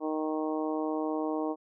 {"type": "harmonic tone", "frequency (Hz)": 155.56, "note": "D#3", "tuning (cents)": 0, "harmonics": [2, 3, 4, 5, 6, 7], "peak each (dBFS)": [-31, -35, -37, -39, -41, -42], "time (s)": [0, 1.56], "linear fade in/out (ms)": 50, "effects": []}